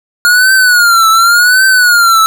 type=tone with vibrato; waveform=square; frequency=1427 Hz; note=F6; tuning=37 cents sharp; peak=-5 dBFS; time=0.25-2.26 s; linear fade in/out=0 ms; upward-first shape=triangle; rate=0.89 Hz; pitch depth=150 cents each way; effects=none